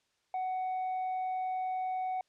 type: tone with tanh clipping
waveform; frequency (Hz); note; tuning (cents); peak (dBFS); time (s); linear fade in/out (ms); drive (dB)
sine; 745; F#5; +12; -32; 0.34-2.21; 2; 2
effects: white hiss -75 dBFS RMS until 2.28 s + low-pass 6000 Hz 12 dB/octave